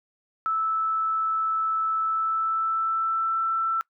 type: tone with pitch glide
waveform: sine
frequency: 1312 to 1333.4 Hz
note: E6 to E6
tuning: -9 to +19 cents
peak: -22 dBFS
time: 0.46-3.81 s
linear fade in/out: 0 ms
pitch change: +28 cents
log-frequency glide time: 2-3.41 s
effects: noise-tail reverb RT60 0.1 s tail -22 dB re dry